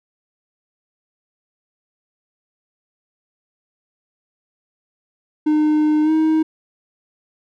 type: tone with pitch glide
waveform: triangle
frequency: 304.7 to 315.4 Hz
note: D#4 to D#4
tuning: -36 to +24 cents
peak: -11 dBFS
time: 5.46-6.43 s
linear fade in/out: 10 ms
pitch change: +60 cents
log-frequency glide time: 6.03-6.11 s
effects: none